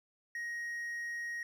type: tone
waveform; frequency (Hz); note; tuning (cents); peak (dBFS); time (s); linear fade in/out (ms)
triangle; 1881; A#6; +15; -35; 0.35-1.43; 2
effects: none